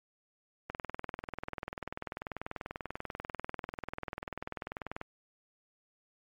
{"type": "click train", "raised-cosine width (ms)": 0.5, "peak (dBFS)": -22, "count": 89, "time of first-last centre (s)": [0.7, 5.014], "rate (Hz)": 20.4, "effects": ["MP3 64 kbps"]}